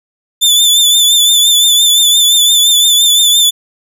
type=tone with vibrato; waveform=sawtooth; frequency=3521 Hz; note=A7; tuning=in tune; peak=-3 dBFS; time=0.41-3.51 s; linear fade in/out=20 ms; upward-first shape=triangle; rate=5.8 Hz; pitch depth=55 cents each way; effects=none